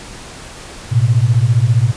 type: beating tone pair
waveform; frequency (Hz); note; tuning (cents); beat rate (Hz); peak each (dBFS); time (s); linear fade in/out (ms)
sine; 110 / 125; A2 / B2; 0 / +21; 15; -12; 0.91-1.92; 20
effects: pink hiss -33 dBFS RMS until 1.96 s + resampled to 22050 Hz